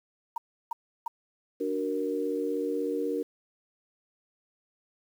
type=tone bursts; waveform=sine; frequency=932.3 Hz; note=A#5; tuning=in tune; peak=-28 dBFS; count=3; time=0.36-1.08 s; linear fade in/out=5 ms; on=20 ms; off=330 ms
type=chord; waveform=sine; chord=D augmented; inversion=none; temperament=equal; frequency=293.7 / 370 / 466.2 Hz; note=D4 / F#4 / A#4; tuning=0 / 0 / 0 cents; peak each=-32 / -34 / -30 dBFS; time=1.6-3.23 s; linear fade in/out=10 ms
effects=9-bit